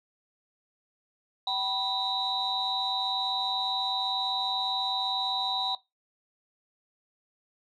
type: tone cluster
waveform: sine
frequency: 767 / 982 / 3734 / 3944 Hz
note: G5 / B5 / A#7 / B7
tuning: -38 / -10 / +2 / -3 cents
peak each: -32 / -35 / -32 / -30 dBFS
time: 1.47-5.75 s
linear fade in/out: 2 ms
effects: noise-tail reverb RT60 0.2 s tail -19 dB re dry + tanh soft clip ceiling -16 dBFS